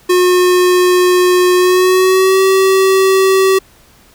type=tone with pitch glide; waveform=square; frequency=361.5 to 382.8 Hz; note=F#4 to G4; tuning=-40 to -41 cents; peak=-8 dBFS; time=0.09-3.59 s; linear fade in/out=10 ms; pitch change=+99 cents; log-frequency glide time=1.56-2.41 s; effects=pink hiss -46 dBFS RMS until 4.14 s